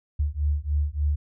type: beating tone pair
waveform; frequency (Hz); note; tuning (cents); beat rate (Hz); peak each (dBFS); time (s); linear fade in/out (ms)
sine; 72 / 75.4; D2 / D2; -34 / +46; 3.4; -25; 0.19-1.16; 10
effects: none